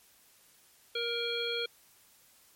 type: harmonic tone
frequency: 470.5 Hz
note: A#4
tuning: 16 cents sharp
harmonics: 1 / 3 / 5 / 7 / 9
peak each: -35 / -40 / -39 / -35 / -40 dBFS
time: 0.95-1.66 s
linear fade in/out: 5 ms
effects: white hiss -62 dBFS RMS until 2.55 s + MP3 64 kbps